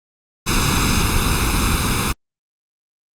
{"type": "noise with comb filter", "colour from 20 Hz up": "pink", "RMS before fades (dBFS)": -17, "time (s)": [0.46, 2.13], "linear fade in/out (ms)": 20, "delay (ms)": 0.79, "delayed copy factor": 0.8, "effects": ["low-pass 12000 Hz 12 dB/octave", "Opus 48 kbps"]}